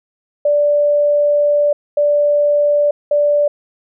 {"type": "tone bursts at uneven times", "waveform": "sine", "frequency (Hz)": 585, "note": "D5", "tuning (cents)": -7, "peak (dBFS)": -10, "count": 3, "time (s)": [[0.45, 1.73], [1.97, 2.91], [3.11, 3.48]], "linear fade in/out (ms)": 5, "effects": []}